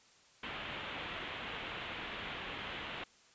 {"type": "low-pass noise", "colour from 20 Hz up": "white", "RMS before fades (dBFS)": -43, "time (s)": [0.43, 3.04], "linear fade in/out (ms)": 5, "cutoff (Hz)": 3400, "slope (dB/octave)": 48, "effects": ["white hiss -64 dBFS RMS until 3.34 s", "resampled to 16000 Hz"]}